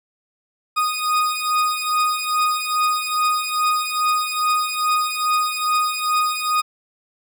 40% pulse beating tone pair, 1239 / 1241.4 Hz, D#6 / D#6, -8 / -4 cents, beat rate 2.4 Hz, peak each -21 / -20 dBFS, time 0.76-6.62 s, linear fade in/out 20 ms, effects none

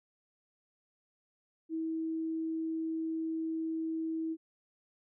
sine tone, 322.7 Hz, E4, 37 cents flat, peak -32 dBFS, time 1.69-4.37 s, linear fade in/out 50 ms, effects none

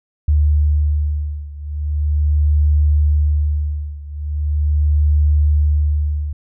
sine beating tone pair, 74.3 / 74.7 Hz, D2 / D2, +21 / +30 cents, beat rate 0.4 Hz, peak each -15 / -17 dBFS, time 0.28-6.33 s, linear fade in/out 5 ms, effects none

